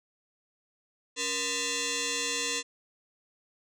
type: tone with frequency modulation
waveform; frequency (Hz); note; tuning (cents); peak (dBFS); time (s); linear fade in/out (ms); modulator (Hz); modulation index
sine; 1790; A6; +29; -26; 1.16-2.63; 50; 755; 7.8
effects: tanh soft clip ceiling -27 dBFS